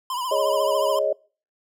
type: tone with vibrato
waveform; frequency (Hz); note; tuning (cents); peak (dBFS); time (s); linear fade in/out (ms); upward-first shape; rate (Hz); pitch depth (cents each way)
square; 1008; B5; +35; -26; 0.1-0.99; 2; triangle; 14; 96
type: chord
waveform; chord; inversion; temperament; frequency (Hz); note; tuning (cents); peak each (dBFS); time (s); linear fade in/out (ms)
sine; Ab suspended fourth; none; equal; 415.3 / 554.4 / 622.3; Ab4 / Db5 / Eb5; 0 / 0 / 0; -28 / -23 / -22; 0.31-1.13; 5
effects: noise-tail reverb RT60 0.4 s tail -24 dB re dry